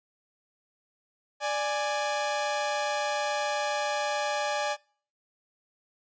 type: tone pair together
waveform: sawtooth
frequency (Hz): 589.4 / 830.6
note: D5 / G#5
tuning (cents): +6 / 0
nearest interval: tritone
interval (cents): 594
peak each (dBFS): -26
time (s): 1.4-4.77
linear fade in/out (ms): 50
effects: noise-tail reverb RT60 0.5 s tail -26 dB re dry + resampled to 16000 Hz